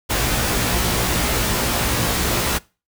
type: noise with comb filter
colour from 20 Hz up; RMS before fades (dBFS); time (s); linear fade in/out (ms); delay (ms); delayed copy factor
pink; -20; 0.09-2.59; 20; 17; +0.8
effects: noise-tail reverb RT60 0.3 s tail -22 dB re dry